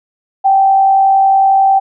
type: tone with frequency modulation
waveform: sine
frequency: 778 Hz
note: G5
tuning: 13 cents flat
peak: -6 dBFS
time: 0.44-1.8 s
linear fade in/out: 20 ms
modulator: 51 Hz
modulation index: 0.26
effects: none